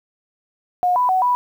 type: tone with pitch steps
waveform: sine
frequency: 720 / 992 / 748 / 985 Hz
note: F#5 / B5 / F#5 / B5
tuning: -47 / +7 / +19 / -5 cents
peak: -14 dBFS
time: 0.83-1.35 s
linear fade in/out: 0 ms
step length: 130 ms
effects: 8-bit